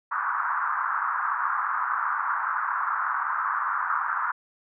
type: band-pass noise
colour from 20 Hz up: pink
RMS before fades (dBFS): -27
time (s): 0.11-4.32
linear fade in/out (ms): 10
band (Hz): 1000 to 1500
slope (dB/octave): 48
effects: none